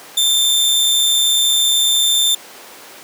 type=tone with amplitude modulation; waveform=sawtooth; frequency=3574 Hz; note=A7; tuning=26 cents sharp; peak=-7 dBFS; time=0.17-2.35 s; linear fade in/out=5 ms; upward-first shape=sine; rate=140 Hz; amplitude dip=45%; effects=pink hiss -37 dBFS RMS until 3.03 s + high-pass 400 Hz 12 dB/octave